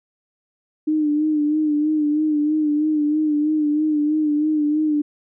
sine tone with vibrato, 302.6 Hz, D#4, 48 cents flat, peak -16 dBFS, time 0.87-5.02 s, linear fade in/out 10 ms, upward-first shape sine, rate 3.1 Hz, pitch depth 45 cents each way, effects none

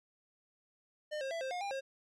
square tone with pitch steps, 605 / 536 / 665 / 527 / 716 / 801 / 538 Hz, D#5 / C5 / E5 / C5 / F5 / G5 / C5, -49 / +42 / +15 / +12 / +43 / +37 / +48 cents, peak -37 dBFS, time 1.11-1.81 s, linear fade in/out 20 ms, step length 100 ms, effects low-pass 6000 Hz 12 dB/octave

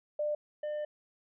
sine / triangle tone pair in turn, 597 / 599.8 Hz, D5 / D5, +28 / +36 cents, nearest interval unison, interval 8 cents, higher second, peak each -29 / -31 dBFS, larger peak first, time 0.19-0.35 / 0.63-0.85 s, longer second, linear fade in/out 5 ms, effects resampled to 8000 Hz

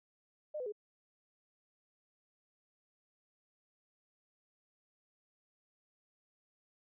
sine tone with pitch steps, 605 / 502.9 / 418 Hz, D#5 / B4 / G#4, -49 / +31 / +11 cents, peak -37 dBFS, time 0.54-0.723 s, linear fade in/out 10 ms, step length 61 ms, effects none

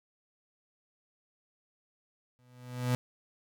35% pulse tone with exponential growth, 124.4 Hz, B2, 13 cents sharp, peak -23 dBFS, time 2.39-2.95 s, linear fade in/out 0 ms, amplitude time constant 120 ms, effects none

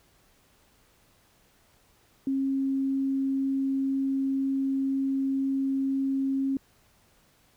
sine tone, 270.2 Hz, C#4, 44 cents flat, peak -24 dBFS, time 2.27-6.57 s, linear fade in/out 2 ms, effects pink hiss -63 dBFS RMS until 7.56 s

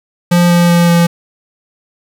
square tone with pitch steps, 174.61 / 173.4 / 172.21 / 171.02 Hz, F3 / F3 / F3 / F3, 0 / -12 / -24 / -36 cents, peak -7 dBFS, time 0.31-1.07 s, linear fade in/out 10 ms, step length 190 ms, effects 7-bit

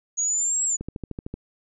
sine exponential two-way sweep, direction up then down, 6645 to 7740 to 6830 Hz, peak -21 dBFS, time 0.17-0.77 s, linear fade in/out 20 ms, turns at 0.65 s
click train, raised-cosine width 3 ms, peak -19 dBFS, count 8, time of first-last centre 0.81-1.34 s, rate 13.2 Hz
effects none

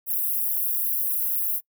white high-pass noise, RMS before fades -25 dBFS, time 0.06-1.61 s, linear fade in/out 50 ms, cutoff 11000 Hz, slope 48 dB/octave, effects noise-tail reverb RT60 0.1 s tail -25 dB re dry

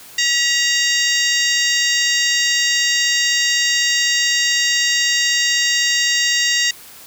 harmonic tone with a mistuned harmonic, 936 Hz, A#5, 7 cents sharp, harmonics 2 / 3 / 4 / 5 / 6 / 7 / 8, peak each -19 / -21 / -22 / -23 / -24 / -24 / -25 dBFS, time 0.18-6.71 s, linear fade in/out 5 ms, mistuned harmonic 2, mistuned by +55 cents, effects white hiss -40 dBFS RMS until 7.06 s

